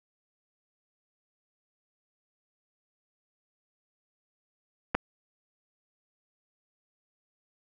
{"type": "clicks", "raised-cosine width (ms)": 0.5, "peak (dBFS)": [-18, -9], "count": 2, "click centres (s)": [4.946, 4.95], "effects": []}